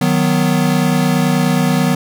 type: chord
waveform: square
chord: B major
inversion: first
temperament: equal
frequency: 155.56 / 185 / 246.9 Hz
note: D#3 / F#3 / B3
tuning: 0 / 0 / 0 cents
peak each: -17 dBFS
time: 0.01-1.95 s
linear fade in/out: 5 ms
effects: none